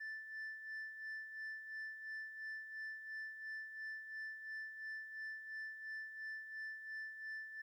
sine tone with tremolo, 1760 Hz, A6, in tune, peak -40 dBFS, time 0-7.62 s, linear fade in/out 10 ms, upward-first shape sine, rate 2.9 Hz, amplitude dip 65%, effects tanh soft clip ceiling -42 dBFS + 13-bit

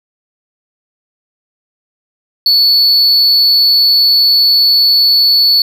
triangle tone with amplitude modulation, 4435 Hz, C#8, in tune, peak -3 dBFS, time 2.46-5.62 s, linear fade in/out 2 ms, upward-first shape sine, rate 286 Hz, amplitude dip 40%, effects none

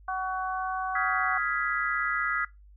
harmonic tone, 374.9 Hz, F#4, 23 cents sharp, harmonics 2 / 3 / 4, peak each -31 / -32 / -35 dBFS, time 0.08-1.38 s, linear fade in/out 5 ms
sine chord, F half-diminished seventh, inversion third, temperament equal with one note detuned, 1260.4 / 1396.9 / 1661.2 / 1975.5 Hz, Eb6 / F6 / Ab6 / Cb7, +22 / 0 / 0 / 0 cents, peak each -31 / -32 / -31 / -32 dBFS, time 0.95-2.45 s, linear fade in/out 5 ms
effects noise-tail reverb RT60 0.2 s tail -20 dB re dry + added 50 Hz sine -50 dBFS peak until 2.76 s

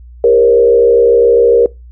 sine tone with frequency modulation, 470.7 Hz, A#4, 17 cents sharp, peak -4 dBFS, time 0.24-1.66 s, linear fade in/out 2 ms, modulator 67.4 Hz, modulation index 0.78, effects noise-tail reverb RT60 0.2 s tail -21 dB re dry + added 60 Hz sine -32 dBFS peak until 1.91 s

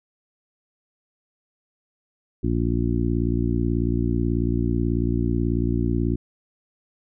harmonic tone, 58.27 Hz, A#1, in tune, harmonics 1 / 2 / 3 / 4 / 5 / 6, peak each -25 / -25 / -31 / -27 / -27 / -29 dBFS, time 2.43-6.16 s, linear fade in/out 10 ms, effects none

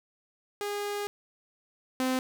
sawtooth tone pair in turn, 409.7 / 258.1 Hz, G#4 / C4, -24 / -23 cents, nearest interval minor sixth, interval 799 cents, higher first, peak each -27 / -22 dBFS, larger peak second, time 0.61-1.07 / 2-2.19 s, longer first, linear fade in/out 0 ms, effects none

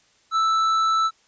sine tone with tanh clipping, 1318.5 Hz, E6, in tune, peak -19 dBFS, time 0.31-1.11 s, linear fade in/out 50 ms, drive 9 dB, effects white hiss -60 dBFS RMS until 1.27 s + resampled to 16000 Hz

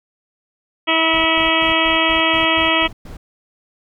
harmonic tone, 324.2 Hz, E4, 29 cents flat, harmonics 1 / 2 / 3 / 4 / 6 / 7 / 8 / 9 / 10, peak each -22 / -22 / -22 / -22 / -22 / -22 / -22 / -22 / -22 dBFS, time 0.87-2.88 s, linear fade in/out 20 ms
brown noise bursts, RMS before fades -33 dBFS, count 9, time 1.13-3.17 s, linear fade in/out 5 ms, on 120 ms, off 120 ms
effects none

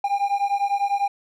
triangle beating tone pair, 798 / 808 Hz, G5 / G#5, +31 / -48 cents, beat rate 10 Hz, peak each -21 dBFS, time 0.04-1.08 s, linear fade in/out 5 ms, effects none

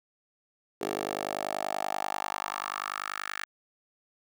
10% pulse tone with high-pass filter sweep, 50.3 Hz, G1, 45 cents sharp, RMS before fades -34 dBFS, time 0.81-3.45 s, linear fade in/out 5 ms, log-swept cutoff 420 to 1600 Hz, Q 3.3, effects none

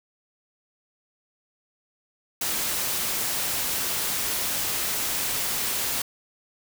white noise, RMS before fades -27 dBFS, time 2.41-6.02 s, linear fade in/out 5 ms, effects none

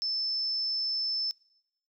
sine tone, 5274 Hz, E8, in tune, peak -28 dBFS, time 0.02-1.31 s, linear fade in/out 0 ms, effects noise-tail reverb RT60 0.9 s tail -24 dB re dry

